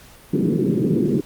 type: band-pass noise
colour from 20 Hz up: white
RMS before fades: -19 dBFS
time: 0.33-1.21 s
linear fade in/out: 5 ms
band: 130 to 390 Hz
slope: 48 dB/octave
effects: pink hiss -46 dBFS RMS until 1.25 s + Opus 48 kbps